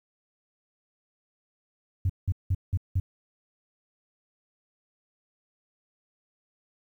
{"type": "tone bursts", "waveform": "sine", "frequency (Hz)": 92.6, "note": "F#2", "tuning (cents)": 2, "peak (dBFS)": -20, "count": 5, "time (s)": [2.05, 3], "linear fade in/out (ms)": 5, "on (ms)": 46, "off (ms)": 180, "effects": ["tanh soft clip ceiling -18 dBFS", "10-bit"]}